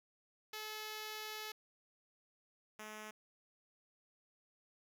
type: tone pair in turn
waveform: 5% pulse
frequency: 430.2 / 214.4 Hz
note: A4 / A3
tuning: -39 / -45 cents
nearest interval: octave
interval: 1206 cents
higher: first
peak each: -32 / -36 dBFS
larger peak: first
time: 0.53-1.52 / 2.79-3.11 s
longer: first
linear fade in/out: 5 ms
effects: none